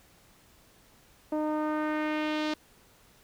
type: tone with low-pass filter sweep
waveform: sawtooth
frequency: 305.9 Hz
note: D#4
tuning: 29 cents flat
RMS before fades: -30 dBFS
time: 1.32-2.54 s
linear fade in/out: 5 ms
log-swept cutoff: 730 to 4400 Hz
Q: 1.6
effects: pink hiss -60 dBFS RMS until 3.23 s